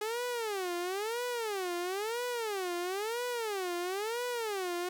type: tone with vibrato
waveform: sawtooth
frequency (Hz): 414.1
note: G#4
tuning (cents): -5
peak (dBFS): -29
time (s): 0.01-4.89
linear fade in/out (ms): 5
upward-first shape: sine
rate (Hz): 1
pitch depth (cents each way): 300
effects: 11-bit